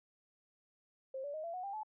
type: tone with pitch steps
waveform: sine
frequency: 530 / 574.6 / 623 / 675.5 / 732.4 / 794.1 / 861 Hz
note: C5 / D5 / D#5 / E5 / F#5 / G5 / A5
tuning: +22 / -38 / +2 / +42 / -18 / +22 / -38 cents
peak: -39 dBFS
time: 1.14-1.833 s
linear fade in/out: 5 ms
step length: 99 ms
effects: none